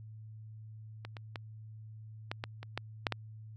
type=clicks; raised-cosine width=0.3 ms; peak=-27 / -29 / -23 / -19 / -20 / -28 / -18 / -12 / -16 dBFS; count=9; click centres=1.05 / 1.168 / 1.358 / 2.315 / 2.439 / 2.63 / 2.776 / 3.068 / 3.123 s; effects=added 109 Hz sine -46 dBFS peak until 3.56 s